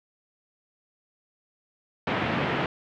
pink band-pass noise, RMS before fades -27 dBFS, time 2.07-2.66 s, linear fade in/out 2 ms, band 110 to 2900 Hz, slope 24 dB/octave, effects none

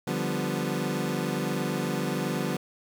25% pulse chord, G dominant seventh, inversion second, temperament equal, 146.83 / 174.61 / 196 / 246.9 Hz, D3 / F3 / G3 / B3, 0 / 0 / 0 / 0 cents, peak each -29 dBFS, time 0.07-2.57 s, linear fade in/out 5 ms, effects none

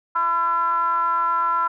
triangle ring-modulated tone, 172.1 Hz, F3, 25 cents flat, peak -13 dBFS, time 0.15-1.68 s, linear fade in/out 10 ms, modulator 1180 Hz, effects none

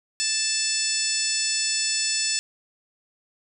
harmonic tone with a mistuned harmonic, 880 Hz, A5, in tune, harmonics 2 / 3 / 4 / 5 / 6 / 7 / 8 / 9 / 10, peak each -36 / -31 / -35 / -31 / -27 / -37 / -31 / -28 / -38 dBFS, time 0.2-2.39 s, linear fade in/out 0 ms, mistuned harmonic 7, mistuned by -28 cents, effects none

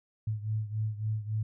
sine beating tone pair, 107.2 / 110.8 Hz, A2 / A2, -45 / +13 cents, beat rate 3.6 Hz, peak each -31 / -35 dBFS, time 0.27-1.43 s, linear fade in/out 5 ms, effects none

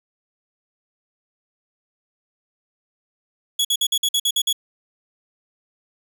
sawtooth tone bursts, 3365 Hz, G#7, 22 cents sharp, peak -14 dBFS, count 9, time 3.59-4.528 s, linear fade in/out 5 ms, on 58 ms, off 52 ms, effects none

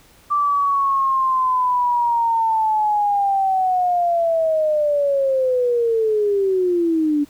sine linear sweep, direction down, 1174.7 to 286.2 Hz, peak -15 dBFS, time 0.3-7.25 s, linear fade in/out 20 ms, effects pink hiss -51 dBFS RMS until 7.29 s

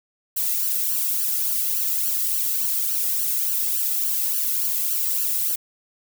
violet noise with flanger, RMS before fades -23 dBFS, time 0.36-5.56 s, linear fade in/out 10 ms, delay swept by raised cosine 0.67 to 1.55 ms, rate 3.5 Hz, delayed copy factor +0.95, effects none

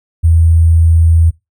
sine tone with sample-and-hold, 82.3 Hz, E2, 2 cents flat, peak -5 dBFS, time 0.23-1.31 s, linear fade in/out 20 ms, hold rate 8820 Hz, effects noise-tail reverb RT60 0.2 s tail -21 dB re dry

